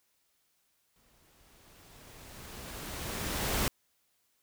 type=noise with exponential growth; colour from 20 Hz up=pink; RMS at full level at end=-29 dBFS; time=0.96-3.68 s; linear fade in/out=0 ms; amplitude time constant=590 ms; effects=white hiss -74 dBFS RMS until 4.42 s